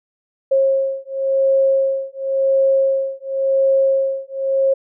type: beating tone pair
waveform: sine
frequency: 539 / 539.93 Hz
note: C#5 / C#5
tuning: -49 / -46 cents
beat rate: 0.93 Hz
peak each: -17 dBFS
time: 0.51-4.74 s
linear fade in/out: 10 ms
effects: none